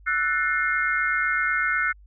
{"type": "chord", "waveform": "sine", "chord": "F# half-diminished seventh", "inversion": "third", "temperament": "just", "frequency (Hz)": [1332, 1480, 1776, 2131], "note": ["E6", "F#6", "A6", "C7"], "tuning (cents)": [18, 0, 16, 31], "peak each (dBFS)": [-28, -24, -29, -26], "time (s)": [0.06, 1.93], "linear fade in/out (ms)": 20, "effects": ["added 50 Hz sine -47 dBFS peak until 2.06 s"]}